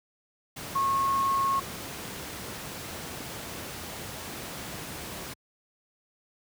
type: tone in noise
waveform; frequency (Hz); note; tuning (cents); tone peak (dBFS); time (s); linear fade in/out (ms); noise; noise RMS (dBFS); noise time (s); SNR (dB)
sine; 1091; C#6; -28; -23; 0.75-1.6; 10; pink; -38; 0.56-5.34; +12
effects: high-pass 80 Hz 12 dB/octave